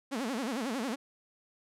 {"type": "tone with vibrato", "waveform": "sawtooth", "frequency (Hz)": 245.5, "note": "B3", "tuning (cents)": -10, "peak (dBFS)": -28, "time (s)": [0.11, 0.96], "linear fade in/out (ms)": 20, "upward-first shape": "sine", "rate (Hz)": 11, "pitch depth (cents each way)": 240, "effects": ["low-pass 11000 Hz 12 dB/octave"]}